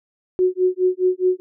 sine tone with tremolo, 367.5 Hz, F#4, 12 cents flat, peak -12 dBFS, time 0.39-1.4 s, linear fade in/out 0 ms, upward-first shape sine, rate 4.8 Hz, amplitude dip 100%, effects none

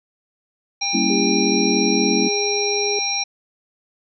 harmonic tone, 801 Hz, G5, 37 cents sharp, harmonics 1 / 3 / 5 / 7, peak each -29 / -26 / -27 / -22 dBFS, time 0.81-3.24 s, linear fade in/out 10 ms
sine chord, G diminished seventh, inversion none, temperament equal, 196 / 233.1 / 277.2 / 329.6 Hz, G3 / Bb3 / Db4 / Fb4, 0 / 0 / 0 / 0 cents, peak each -23 dBFS, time 0.93-2.29 s, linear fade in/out 20 ms
sine tone with pitch glide, 399.8 to 410.6 Hz, G4 to G#4, +34 to -20 cents, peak -22 dBFS, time 1.1-2.99 s, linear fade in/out 2 ms, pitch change +46 cents, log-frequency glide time 1.29-2.04 s
effects none

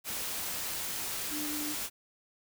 sine tone in noise, 298.9 Hz, D4, 31 cents sharp, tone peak -37 dBFS, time 1.29-1.76 s, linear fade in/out 50 ms, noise white, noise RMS -36 dBFS, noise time 0.04-1.9 s, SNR -4 dB, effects none

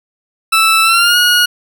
20% pulse tone with pitch glide, 1318.5 to 1446.2 Hz, E6 to F#6, 0 to -40 cents, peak -3 dBFS, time 0.52-1.46 s, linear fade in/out 10 ms, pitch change +160 cents, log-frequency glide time 0.83-1.17 s, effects none

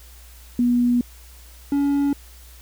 sine / triangle tone pair in turn, 242.8 / 282.9 Hz, B3 / C#4, -29 / +35 cents, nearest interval minor third, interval 264 cents, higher second, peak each -15 dBFS, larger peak neither, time 0.59-1.01 / 1.72-2.13 s, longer first, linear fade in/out 2 ms, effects added 60 Hz sine -43 dBFS peak until 2.61 s + white hiss -49 dBFS RMS until 2.61 s

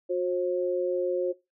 sine tone pair together, 361.9 / 535 Hz, F#4 / C5, -38 / +38 cents, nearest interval perfect fifth, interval 676 cents, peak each -27 dBFS, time 0.09-1.33 s, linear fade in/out 20 ms, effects noise-tail reverb RT60 0.2 s tail -18 dB re dry

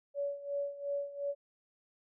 sine tone with tremolo, 567 Hz, C#5, 39 cents sharp, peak -31 dBFS, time 0.14-1.35 s, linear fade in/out 50 ms, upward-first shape sine, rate 2.8 Hz, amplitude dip 80%, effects none

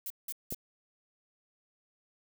violet noise bursts, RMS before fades -38 dBFS, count 3, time 0.06-0.546 s, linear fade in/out 2 ms, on 42 ms, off 180 ms
click, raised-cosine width 2 ms, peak -27 dBFS, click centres 0.524 s
effects none

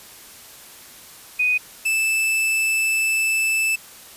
sine / 45% pulse tone pair in turn, 2491 / 2634 Hz, D#7 / E7, +1 / -2 cents, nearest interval minor second, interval 97 cents, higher second, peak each -16 / -18 dBFS, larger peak first, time 1.39-1.58 / 1.85-3.76 s, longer second, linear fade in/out 10 ms, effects white hiss -43 dBFS RMS until 4.16 s + resampled to 32000 Hz

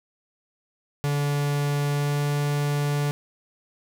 45% pulse tone with pitch glide, 144.3 to 145.22 Hz, D3 to D3, -30 to -19 cents, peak -22 dBFS, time 1.04-3.11 s, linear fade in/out 0 ms, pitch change +11 cents, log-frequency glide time 1.9-2.23 s, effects none

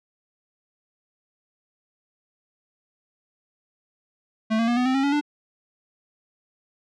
square tone with pitch steps, 220 / 229.3 / 239.1 / 249.2 / 259.8 / 270.9 / 282.4 / 294.3 Hz, A3 / A#3 / A#3 / B3 / C4 / C#4 / C#4 / D4, 0 / -28 / +44 / +16 / -12 / -40 / +32 / +4 cents, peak -20 dBFS, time 4.5-5.212 s, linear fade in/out 20 ms, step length 89 ms, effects low-pass 4000 Hz 12 dB/octave

